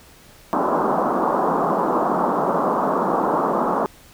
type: band-pass noise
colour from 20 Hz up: white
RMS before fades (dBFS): -20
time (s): 0.53-3.86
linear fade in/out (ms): 0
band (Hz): 170 to 1200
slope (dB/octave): 48
effects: pink hiss -48 dBFS RMS until 4.13 s